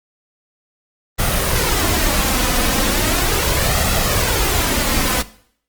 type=noise with flanger; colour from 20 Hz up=pink; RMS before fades=-17 dBFS; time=1.18-5.23 s; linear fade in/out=20 ms; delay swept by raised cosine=1.5 to 4 ms; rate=0.37 Hz; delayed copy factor=+0.5; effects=noise-tail reverb RT60 0.6 s tail -18 dB re dry + Opus 24 kbps